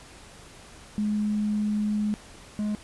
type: tone pair in turn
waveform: sine / triangle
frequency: 210.2 / 210.2 Hz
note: G#3 / G#3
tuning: +21 / +21 cents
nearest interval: unison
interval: 0 cents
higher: neither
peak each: -23 dBFS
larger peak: neither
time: 0.98-2.14 / 2.59-2.75 s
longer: first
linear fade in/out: 0 ms
effects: pink hiss -48 dBFS RMS until 2.83 s + resampled to 24000 Hz